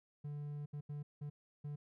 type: tone bursts at uneven times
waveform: triangle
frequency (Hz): 146.4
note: D3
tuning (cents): -5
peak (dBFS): -39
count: 5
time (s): 0.24-0.66 / 0.73-0.81 / 0.89-1.03 / 1.21-1.3 / 1.64-1.76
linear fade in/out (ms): 10
effects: none